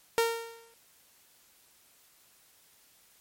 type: tone with exponential decay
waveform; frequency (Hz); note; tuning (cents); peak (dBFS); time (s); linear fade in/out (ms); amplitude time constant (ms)
sawtooth; 460.3; A#4; -22; -17; 0.18-0.74; 0; 120
effects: white hiss -62 dBFS RMS until 3.2 s + MP3 64 kbps